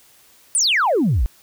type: exponential sweep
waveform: sine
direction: down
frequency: 9956 to 44.65 Hz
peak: -13 dBFS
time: 0.55-1.26 s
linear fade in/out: 0 ms
effects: tanh soft clip ceiling -11 dBFS + white hiss -52 dBFS RMS until 1.42 s